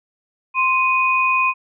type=tone pair together; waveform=sine; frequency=1046.5 / 2489 Hz; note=C6 / D#7; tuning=0 / 0 cents; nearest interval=octave + minor third; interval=1500 cents; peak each=-17 dBFS; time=0.54-1.54 s; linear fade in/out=50 ms; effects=none